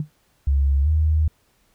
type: tone with exponential decay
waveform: sine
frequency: 150.4 Hz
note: D3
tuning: 42 cents sharp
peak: -18 dBFS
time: 0-0.1 s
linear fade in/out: 2 ms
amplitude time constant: 20 ms
type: tone with pitch glide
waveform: sine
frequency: 69.3 to 77.79 Hz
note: C#2 to D#2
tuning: 0 to 0 cents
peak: -15 dBFS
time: 0.47-1.28 s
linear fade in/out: 5 ms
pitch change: +200 cents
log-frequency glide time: 0.83-0.88 s
effects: pink hiss -63 dBFS RMS until 1.74 s